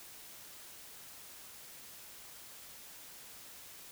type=silence; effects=white hiss -52 dBFS RMS until 3.91 s